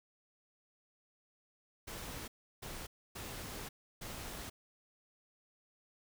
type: noise bursts at uneven times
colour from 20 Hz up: pink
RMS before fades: -45 dBFS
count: 4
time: 1.87-2.28 / 2.62-2.87 / 3.15-3.69 / 4.01-4.5 s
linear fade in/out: 10 ms
effects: none